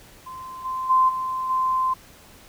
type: tone with level steps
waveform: sine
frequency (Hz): 1037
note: C6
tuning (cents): -16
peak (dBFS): -34 / -25 / -14 / -24 / -19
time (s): 0.26-1.94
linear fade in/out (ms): 10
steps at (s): 0.64 / 0.89 / 1.08 / 1.49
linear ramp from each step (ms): 20
effects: pink hiss -49 dBFS RMS until 2.48 s